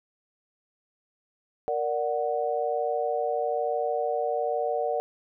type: chord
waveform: sine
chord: Bb augmented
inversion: none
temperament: equal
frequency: 466.2 / 587.3 / 740 Hz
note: Bb4 / D5 / F#5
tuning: 0 / 0 / 0 cents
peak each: -29 dBFS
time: 1.68-5 s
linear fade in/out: 0 ms
effects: none